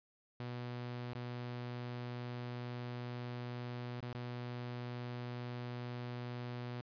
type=tone with dropouts; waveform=sawtooth; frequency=122.2 Hz; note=B2; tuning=18 cents flat; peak=-37 dBFS; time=0.4-6.81 s; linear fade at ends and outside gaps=0 ms; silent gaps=1.133-1.151 / 4.004-4.027 / 4.128-4.149 s; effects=resampled to 11025 Hz